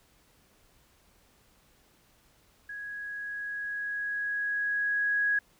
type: tone with level ramp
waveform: sine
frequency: 1661.2 Hz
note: G#6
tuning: in tune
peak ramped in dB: -37 to -23 dBFS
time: 2.69-5.39 s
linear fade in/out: 5 ms
effects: pink hiss -64 dBFS RMS until 5.59 s